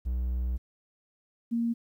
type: tone pair in turn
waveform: triangle / sine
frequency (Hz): 61.74 / 233.1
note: B1 / A#3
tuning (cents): 0 / 0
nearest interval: octave + major seventh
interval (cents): 2300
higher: second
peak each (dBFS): -25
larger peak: neither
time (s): 0.05-0.58 / 1.51-1.74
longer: first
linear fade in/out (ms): 20
effects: 11-bit